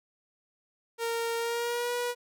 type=tone with pitch glide; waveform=sawtooth; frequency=462.5 to 485.2 Hz; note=A#4 to B4; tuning=-14 to -31 cents; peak=-25 dBFS; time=0.98-2.15 s; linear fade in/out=50 ms; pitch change=+83 cents; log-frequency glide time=1.37-1.92 s; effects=none